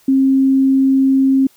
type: tone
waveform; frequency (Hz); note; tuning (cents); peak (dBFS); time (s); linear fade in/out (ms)
sine; 267.8; C4; +40; -9; 0.08-1.47; 5
effects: white hiss -52 dBFS RMS until 1.56 s